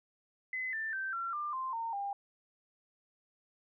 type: tone with pitch steps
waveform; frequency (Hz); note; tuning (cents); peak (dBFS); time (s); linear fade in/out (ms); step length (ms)
sine; 2030 / 1777.5 / 1556.3 / 1362.7 / 1193.2 / 1044.7 / 914.8 / 801; B6 / A6 / G6 / F6 / D6 / C6 / A#5 / G5; +47 / +17 / -13 / -43 / +27 / -3 / -33 / +37; -34; 0.53-2.13; 2; 200
effects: none